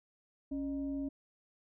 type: tone with frequency modulation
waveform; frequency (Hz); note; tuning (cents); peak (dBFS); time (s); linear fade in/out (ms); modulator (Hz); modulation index
sine; 277.2; C#4; 0; -34; 0.51-1.09; 10; 333; 0.4
effects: none